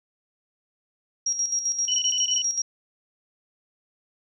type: tone with tremolo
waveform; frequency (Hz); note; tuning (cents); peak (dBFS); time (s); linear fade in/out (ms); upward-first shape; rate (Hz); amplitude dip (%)
sine; 5640; F8; +16; -21; 1.26-2.62; 5; square; 7.6; 60
type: tone bursts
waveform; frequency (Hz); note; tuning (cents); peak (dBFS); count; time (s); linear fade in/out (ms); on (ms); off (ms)
sine; 2983; F#7; +13; -23; 7; 1.88-2.42; 2; 60; 20
effects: none